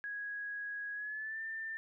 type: tone with pitch glide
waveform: sine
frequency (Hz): 1659 to 1788.4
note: G#6 to A6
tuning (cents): -2 to +28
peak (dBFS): -38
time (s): 0.04-1.77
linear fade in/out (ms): 0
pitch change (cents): +130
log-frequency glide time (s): 0.93-1.41
effects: none